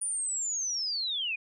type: linear sweep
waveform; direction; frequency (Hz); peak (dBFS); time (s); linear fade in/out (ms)
sine; down; 9530 to 2400; -29; 0.01-1.36; 10
effects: none